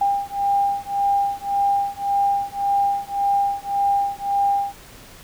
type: beating tone pair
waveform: sine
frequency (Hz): 800 / 801.8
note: G5 / G5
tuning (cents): +35 / +39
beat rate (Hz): 1.8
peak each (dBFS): -21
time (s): 0.01-4.74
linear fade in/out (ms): 5
effects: pink hiss -44 dBFS RMS until 5.23 s